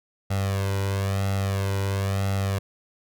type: tone with flanger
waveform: sawtooth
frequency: 98 Hz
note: G2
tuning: in tune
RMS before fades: -25 dBFS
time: 0.3-2.59 s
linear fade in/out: 10 ms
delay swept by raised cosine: 1.5 to 2.04 ms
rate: 1 Hz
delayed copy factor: +0.8
effects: none